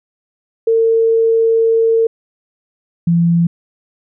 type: tone pair in turn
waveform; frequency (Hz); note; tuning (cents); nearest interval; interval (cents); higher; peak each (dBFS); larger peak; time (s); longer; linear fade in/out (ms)
sine; 453.1 / 169.72; A#4 / F3; -49 / -49; octave + perfect fourth; 1700; first; -9; neither; 0.67-2.07 / 3.07-3.47; first; 5
effects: none